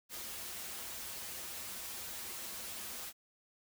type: noise with comb filter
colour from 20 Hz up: white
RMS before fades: -44 dBFS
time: 0.09-3.13 s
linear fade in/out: 50 ms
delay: 6.9 ms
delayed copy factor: -0.75
effects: none